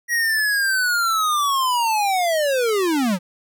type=linear sweep; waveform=square; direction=down; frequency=1912 to 168.2 Hz; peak=-18 dBFS; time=0.08-3.19 s; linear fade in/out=50 ms; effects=none